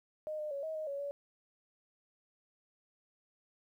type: tone with pitch steps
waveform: sine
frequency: 616 / 606 / 559 / 635 / 623 / 560 / 568 Hz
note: D#5 / D#5 / C#5 / D#5 / D#5 / C#5 / C#5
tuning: -17 / -46 / +14 / +35 / +2 / +18 / +42 cents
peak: -36 dBFS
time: 0.27-1.11 s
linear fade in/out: 0 ms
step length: 120 ms
effects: 12-bit